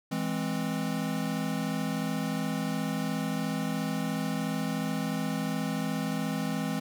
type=chord; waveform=square; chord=E augmented; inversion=none; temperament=equal; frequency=164.81 / 207.7 / 261.6 Hz; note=E3 / G#3 / B#3; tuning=0 / 0 / 0 cents; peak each=-34 dBFS; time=0.11-6.8 s; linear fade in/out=10 ms; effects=none